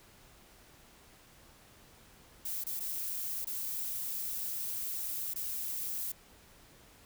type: noise with dropouts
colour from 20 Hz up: violet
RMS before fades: -37 dBFS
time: 2.45-6.12 s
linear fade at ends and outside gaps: 5 ms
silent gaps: 2.639-2.666 / 2.796-2.804 / 3.447-3.469 / 5.338-5.358 s
effects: pink hiss -59 dBFS RMS until 7.05 s